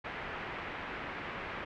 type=low-pass noise; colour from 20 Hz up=white; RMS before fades=-41 dBFS; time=0.04-1.65 s; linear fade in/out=10 ms; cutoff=2300 Hz; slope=24 dB/octave; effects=none